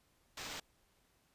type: noise with sample-and-hold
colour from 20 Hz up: blue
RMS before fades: -45 dBFS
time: 0.37-0.6 s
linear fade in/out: 5 ms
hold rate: 11025 Hz
effects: pink hiss -73 dBFS RMS until 1.34 s + resampled to 32000 Hz